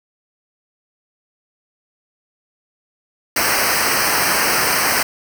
pink noise with comb filter, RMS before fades -17 dBFS, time 3.36-5.03 s, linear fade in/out 5 ms, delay 0.28 ms, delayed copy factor -1, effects none

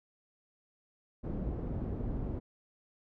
pink low-pass noise, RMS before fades -36 dBFS, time 1.23-2.4 s, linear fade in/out 20 ms, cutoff 380 Hz, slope 12 dB/octave, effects none

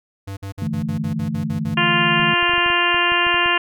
square tone bursts, 98 Hz, G2, in tune, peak -28 dBFS, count 10, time 0.27-1.747 s, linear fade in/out 10 ms, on 100 ms, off 53 ms
sine chord, D suspended second, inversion none, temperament equal, 146.83 / 164.81 / 220 Hz, D3 / E3 / A3, 0 / 0 / 0 cents, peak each -27 / -25 / -24 dBFS, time 0.62-2.34 s, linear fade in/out 2 ms
harmonic tone, 349.2 Hz, F4, in tune, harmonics 1 / 2 / 3 / 4 / 5 / 6 / 7 / 8 / 9, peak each -26 / -27 / -21 / -26 / -21 / -28 / -25 / -20 / -30 dBFS, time 1.77-3.58 s, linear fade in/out 5 ms
clicks, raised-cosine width 5 ms, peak -25 dBFS, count 12, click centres 2.199 / 2.428 / 2.495 / 2.536 / 2.58 / 2.662 / 2.702 / 2.945 / 3.12 / 3.267 / 3.344 / 3.46 s
effects none

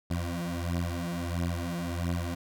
20% pulse beating tone pair, 85.4 / 86.9 Hz, F2 / F2, -38 / -8 cents, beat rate 1.5 Hz, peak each -28 dBFS, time 0.1-2.35 s, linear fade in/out 10 ms, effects none

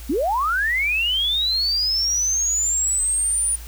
sine linear sweep, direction up, 233.1 to 9600 Hz, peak -18 dBFS, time 0.09-3.56 s, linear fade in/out 10 ms, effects added 57 Hz sine -34 dBFS peak until 3.67 s + white hiss -43 dBFS RMS until 3.67 s

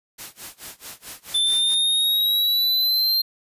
white noise with tremolo, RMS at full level -35 dBFS, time 0.18-1.75 s, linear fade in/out 10 ms, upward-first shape sine, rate 4.6 Hz, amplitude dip 95%
square exponential sweep, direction up, 3520 to 4186 Hz, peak -18 dBFS, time 1.34-3.22 s, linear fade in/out 10 ms
effects resampled to 32000 Hz

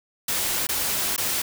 white noise with dropouts, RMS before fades -25 dBFS, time 0.28-1.42 s, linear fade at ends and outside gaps 5 ms, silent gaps 0.67-0.689 / 1.164-1.178 s, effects none

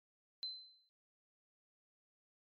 sine tone with exponential decay, 4066 Hz, B7, 50 cents sharp, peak -37 dBFS, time 0.43-0.89 s, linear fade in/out 0 ms, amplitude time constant 99 ms, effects MP3 96 kbps

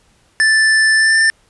square tone with pitch glide, 1760 to 1785.6 Hz, A6 to A6, 0 to +25 cents, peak -10 dBFS, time 0.4-1.3 s, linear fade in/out 0 ms, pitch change +25 cents, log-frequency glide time 0.96-1.19 s, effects pink hiss -55 dBFS RMS until 1.49 s + resampled to 24000 Hz

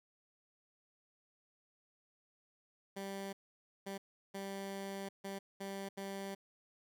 15% pulse tone bursts at uneven times, 196 Hz, G3, in tune, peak -35 dBFS, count 6, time 2.96-3.33 / 3.86-3.98 / 4.34-5.09 / 5.24-5.39 / 5.6-5.89 / 5.97-6.35 s, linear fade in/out 10 ms, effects none

